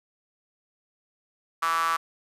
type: tone with high-pass filter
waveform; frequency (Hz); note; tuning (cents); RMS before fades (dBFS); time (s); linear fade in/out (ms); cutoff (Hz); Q
sawtooth; 164.81; E3; 0; -25; 1.62-1.97; 10; 1200; 8.8
effects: resampled to 32000 Hz